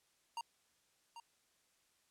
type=tone with echo; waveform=square; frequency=932.3 Hz; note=A#5; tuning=in tune; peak=-40 dBFS; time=0.37-0.41 s; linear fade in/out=2 ms; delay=790 ms; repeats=1; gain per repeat=-10 dB; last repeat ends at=1.2 s; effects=white hiss -75 dBFS RMS until 2.1 s + low-pass 10000 Hz 12 dB/octave